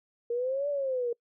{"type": "exponential two-way sweep", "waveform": "sine", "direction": "up then down", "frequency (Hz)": [466.2, 584, 466.2], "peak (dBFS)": -27, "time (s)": [0.3, 1.13], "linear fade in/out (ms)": 5, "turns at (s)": 0.69, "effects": ["noise-tail reverb RT60 0.1 s tail -26 dB re dry"]}